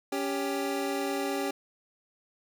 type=tone pair together; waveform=25% pulse; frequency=279.4 / 394.4 Hz; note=C#4 / G4; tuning=+14 / +11 cents; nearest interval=tritone; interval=597 cents; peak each=-28 dBFS; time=0.12-1.51 s; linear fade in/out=5 ms; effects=none